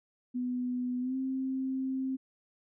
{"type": "tone with pitch glide", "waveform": "sine", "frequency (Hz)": [248.7, 263.5], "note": ["B3", "C4"], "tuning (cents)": [12, 12], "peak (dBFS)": -30, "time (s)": [0.34, 2.17], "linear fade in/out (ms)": 20, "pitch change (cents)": 100, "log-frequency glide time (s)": [1, 1.16], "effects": []}